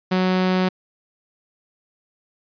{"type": "tone", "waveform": "sawtooth", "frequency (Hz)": 185, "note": "F#3", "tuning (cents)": 0, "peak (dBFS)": -13, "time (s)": [0.11, 0.69], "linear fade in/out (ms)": 10, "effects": ["resampled to 11025 Hz"]}